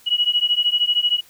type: beating tone pair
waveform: sine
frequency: 2911 / 2924 Hz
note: F#7 / F#7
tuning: -29 / -21 cents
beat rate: 13 Hz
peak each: -19 dBFS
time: 0.06-1.21 s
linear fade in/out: 20 ms
effects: white hiss -51 dBFS RMS until 1.29 s